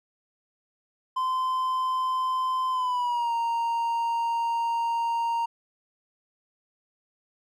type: tone with pitch glide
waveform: triangle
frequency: 1031 to 929.2 Hz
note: C6 to A#5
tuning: -26 to -6 cents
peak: -22 dBFS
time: 1.16-5.46 s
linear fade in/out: 10 ms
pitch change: -180 cents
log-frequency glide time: 2.71-3.33 s
effects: none